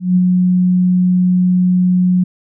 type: tone with ADSR envelope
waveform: sine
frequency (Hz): 181.5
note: F#3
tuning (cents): -33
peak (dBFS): -7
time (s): 0-2.24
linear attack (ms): 160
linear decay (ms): 40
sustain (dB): -2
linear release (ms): 9
effects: none